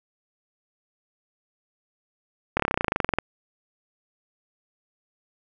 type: slowing click train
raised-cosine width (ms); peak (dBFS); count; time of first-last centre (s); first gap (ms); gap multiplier
0.5; -6; 18; 2.57-3.186; 26; 1.04
effects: none